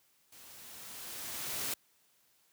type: noise with level ramp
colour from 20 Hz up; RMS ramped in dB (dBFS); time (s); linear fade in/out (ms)
white; -55 to -35; 0.32-1.74; 5
effects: white hiss -70 dBFS RMS until 2.52 s + high-pass 60 Hz 12 dB/octave